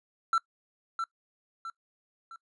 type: tone with echo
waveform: triangle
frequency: 1344 Hz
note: E6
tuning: 33 cents sharp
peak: -20 dBFS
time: 0.33-0.38 s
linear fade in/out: 2 ms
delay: 660 ms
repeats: 3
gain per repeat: -7 dB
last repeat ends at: 2.36 s
effects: noise-tail reverb RT60 0.1 s tail -21 dB re dry + resampled to 22050 Hz